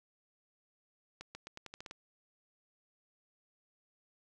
accelerating click train, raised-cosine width 0.2 ms, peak -28 dBFS, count 9, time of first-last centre 1.21-1.911 s, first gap 140 ms, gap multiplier 0.86, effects none

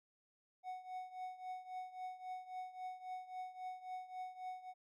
triangle tone with tremolo, 740 Hz, F#5, in tune, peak -39 dBFS, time 0.63-4.74 s, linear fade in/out 50 ms, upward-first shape triangle, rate 3.7 Hz, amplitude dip 85%, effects none

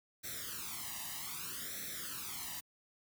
white noise with flanger, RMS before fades -43 dBFS, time 0.23-2.61 s, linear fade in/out 20 ms, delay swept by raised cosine 0.51 to 1.05 ms, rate 0.63 Hz, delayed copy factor +1, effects high-pass 60 Hz 12 dB/octave

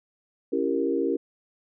sine chord, C# diminished seventh, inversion none, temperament equal with one note detuned, 277.2 / 335.2 / 392 / 466.2 Hz, C#4 / E4 / G4 / Bb4, 0 / +29 / 0 / 0 cents, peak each -28 dBFS, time 0.52-1.17 s, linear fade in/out 10 ms, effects none

